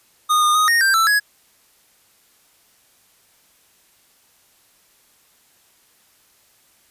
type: tone with pitch steps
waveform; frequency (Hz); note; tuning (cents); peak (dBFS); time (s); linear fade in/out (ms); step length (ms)
square; 1231 / 1219 / 1248 / 1855 / 1577 / 1328 / 1673; D#6 / D#6 / D#6 / A#6 / G6 / E6 / G#6; -19 / -36 / +5 / -9 / +10 / +12 / +12; -14; 0.29-1.2; 20; 130
effects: white hiss -57 dBFS RMS until 6.9 s + resampled to 32000 Hz